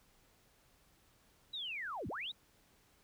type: linear two-way sweep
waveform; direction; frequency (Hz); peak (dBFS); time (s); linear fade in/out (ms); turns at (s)
sine; down then up; 3951 to 62 to 3951; -39; 1.53-2.32; 10; 2.08
effects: pink hiss -69 dBFS RMS until 3.03 s